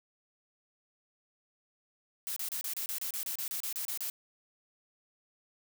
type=noise bursts; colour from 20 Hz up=blue; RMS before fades=-36 dBFS; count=15; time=2.27-4.099 s; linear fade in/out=0 ms; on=93 ms; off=31 ms; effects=none